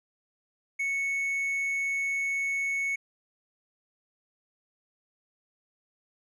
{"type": "tone", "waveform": "triangle", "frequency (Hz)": 2211, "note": "C#7", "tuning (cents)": -5, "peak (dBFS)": -25, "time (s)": [0.79, 2.96], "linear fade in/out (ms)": 10, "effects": ["resampled to 32000 Hz"]}